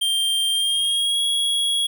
square tone with pitch glide, 3175 to 3323 Hz, G7 to G#7, +21 to 0 cents, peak -19 dBFS, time 0.01-1.87 s, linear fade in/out 10 ms, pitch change +79 cents, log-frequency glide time 0.51-1.21 s, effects none

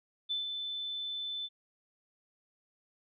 sine tone with ADSR envelope, 3520 Hz, A7, in tune, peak -30 dBFS, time 0.29-1.49 s, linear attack 22 ms, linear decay 140 ms, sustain -5 dB, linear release 41 ms, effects none

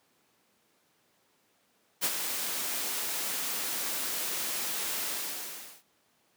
white noise with ADSR envelope, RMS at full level -26 dBFS, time 2.01-5.83 s, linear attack 36 ms, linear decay 46 ms, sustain -7 dB, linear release 770 ms, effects pink hiss -69 dBFS RMS until 6.36 s + high-pass 200 Hz 12 dB/octave

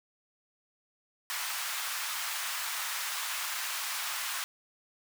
pink high-pass noise, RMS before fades -35 dBFS, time 1.3-4.44 s, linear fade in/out 0 ms, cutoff 1000 Hz, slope 24 dB/octave, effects none

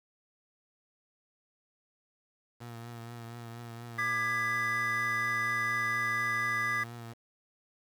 sawtooth tone with vibrato, 117.2 Hz, A#2, 10 cents sharp, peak -38 dBFS, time 2.6-7.14 s, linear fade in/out 20 ms, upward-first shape triangle, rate 4.2 Hz, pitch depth 37 cents each way
triangle chord, G# diminished, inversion second, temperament just, 1196.1 / 1661.2 / 1993.5 Hz, D6 / G#6 / B6, +31 / 0 / +16 cents, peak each -32 / -32 / -30 dBFS, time 3.98-6.84 s, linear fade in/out 10 ms
effects 9-bit

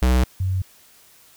square / sine tone pair in turn, 63 / 93.77 Hz, B1 / F#2, +35 / +24 cents, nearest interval perfect fifth, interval 689 cents, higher second, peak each -15 / -19 dBFS, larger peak first, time 0.02-0.24 / 0.4-0.62 s, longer neither, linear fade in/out 5 ms, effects white hiss -52 dBFS RMS until 1.36 s

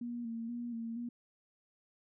sine tone with vibrato, 234 Hz, A#3, 7 cents sharp, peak -37 dBFS, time 0.01-1.09 s, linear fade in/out 5 ms, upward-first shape square, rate 2.1 Hz, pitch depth 37 cents each way, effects none

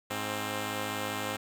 5% pulse tone pair together, 104.97 / 264.5 Hz, G#2 / C4, +19 / +19 cents, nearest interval octave + major third, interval 1600 cents, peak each -24 / -23 dBFS, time 0.1-1.37 s, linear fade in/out 10 ms, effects none

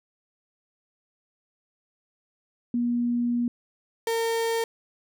sine / 35% pulse tone pair in turn, 240 / 456.9 Hz, B3 / A#4, -49 / -35 cents, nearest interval major seventh, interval 1114 cents, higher second, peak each -22 dBFS, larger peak neither, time 2.74-3.48 / 4.07-4.64 s, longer first, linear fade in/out 2 ms, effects none

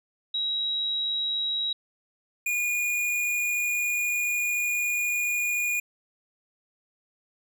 sine / square tone pair in turn, 3851 / 2439 Hz, B7 / D#7, -44 / -35 cents, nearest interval minor sixth, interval 791 cents, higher first, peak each -25 dBFS, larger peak neither, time 0.34-1.73 / 2.46-5.8 s, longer second, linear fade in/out 5 ms, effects none

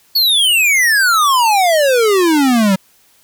square exponential sweep, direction down, 4500 to 185.1 Hz, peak -10 dBFS, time 0.15-2.76 s, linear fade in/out 10 ms, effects white hiss -52 dBFS RMS until 3.23 s

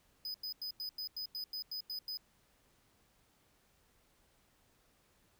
square tone bursts, 5000 Hz, D#8, 8 cents sharp, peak -39 dBFS, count 11, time 0.25-2.172 s, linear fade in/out 2 ms, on 92 ms, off 91 ms, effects pink hiss -71 dBFS RMS until 5.39 s

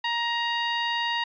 15% pulse tone, 940 Hz, A#5, 14 cents sharp, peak -18 dBFS, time 0.04-1.24 s, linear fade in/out 5 ms, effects resampled to 11025 Hz

